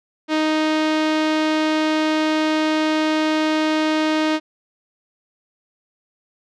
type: tone with low-pass filter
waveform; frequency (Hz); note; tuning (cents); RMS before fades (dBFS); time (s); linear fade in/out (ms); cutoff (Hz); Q
sawtooth; 311.1; D#4; 0; -19; 0.28-4.4; 50; 4100; 1.1
effects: none